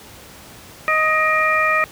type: harmonic tone with a mistuned harmonic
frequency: 626 Hz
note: D#5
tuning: 10 cents sharp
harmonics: 1 / 2 / 3 / 4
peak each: -23 / -18 / -19 / -21 dBFS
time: 0.88-1.84 s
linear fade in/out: 0 ms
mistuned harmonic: 4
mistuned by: -77 cents
effects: pink hiss -41 dBFS RMS until 1.91 s + high-pass 60 Hz 12 dB/octave